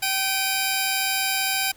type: tone pair together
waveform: 10% pulse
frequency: 773 / 2454 Hz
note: G5 / D#7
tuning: -24 / -25 cents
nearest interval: octave + minor sixth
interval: 1999 cents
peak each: -16 dBFS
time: 0.02-1.72 s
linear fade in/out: 10 ms
effects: pink hiss -53 dBFS RMS until 1.76 s